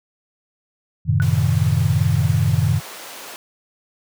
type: chord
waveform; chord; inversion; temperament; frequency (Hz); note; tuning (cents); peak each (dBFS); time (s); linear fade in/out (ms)
sine; F# diminished seventh; none; equal; 92.5 / 110 / 130.81 / 155.56; F#2 / A2 / C3 / Eb3; 0 / 0 / 0 / 0; -20; 1.05-2.81; 50
type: tone with exponential decay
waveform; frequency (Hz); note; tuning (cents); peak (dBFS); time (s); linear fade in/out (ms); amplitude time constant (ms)
sine; 1479; F#6; -1; -20; 1.2-1.27; 0; 15
type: high-pass noise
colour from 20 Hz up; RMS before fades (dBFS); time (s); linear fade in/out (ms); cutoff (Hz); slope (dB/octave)
pink; -36; 1.22-3.36; 0; 480; 12
effects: none